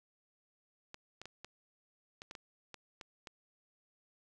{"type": "clicks", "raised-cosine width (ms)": 0.2, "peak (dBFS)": -29, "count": 10, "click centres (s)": [0.944, 1.216, 1.256, 1.446, 2.219, 2.311, 2.352, 2.743, 3.012, 3.272], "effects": []}